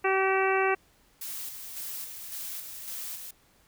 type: harmonic tone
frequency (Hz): 383.6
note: G4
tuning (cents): -37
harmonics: 1 / 2 / 3 / 4 / 5 / 6 / 7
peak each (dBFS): -26 / -29 / -31 / -32 / -33 / -34 / -34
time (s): 0.04-0.75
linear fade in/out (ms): 10
type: noise with tremolo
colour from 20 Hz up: blue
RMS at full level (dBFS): -37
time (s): 1.21-3.31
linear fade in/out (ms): 5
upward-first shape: square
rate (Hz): 1.8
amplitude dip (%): 40
effects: pink hiss -63 dBFS RMS until 3.67 s